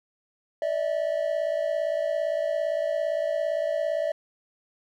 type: tone pair together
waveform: triangle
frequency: 587.3 / 644.9 Hz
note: D5 / E5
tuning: 0 / -38 cents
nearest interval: major second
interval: 162 cents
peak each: -25 dBFS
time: 0.62-4.12 s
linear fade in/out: 2 ms
effects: none